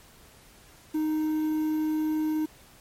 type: tone with quantisation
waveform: triangle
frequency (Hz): 310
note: D#4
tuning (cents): -6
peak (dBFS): -22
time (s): 0.94-2.46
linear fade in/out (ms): 10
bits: 8
effects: pink hiss -54 dBFS RMS until 2.8 s + MP3 64 kbps